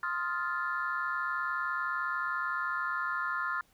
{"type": "chord", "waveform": "sine", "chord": "F dominant seventh", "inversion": "second", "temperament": "just", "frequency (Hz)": [1047.7, 1257.2, 1396.9, 1746.1], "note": ["C6", "Eb6", "F6", "A6"], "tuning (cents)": [2, 18, 0, -14], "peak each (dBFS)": [-36, -37, -33, -37], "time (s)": [0.03, 3.61], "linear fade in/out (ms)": 2, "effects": ["tanh soft clip ceiling -20 dBFS", "pink hiss -67 dBFS RMS until 3.73 s"]}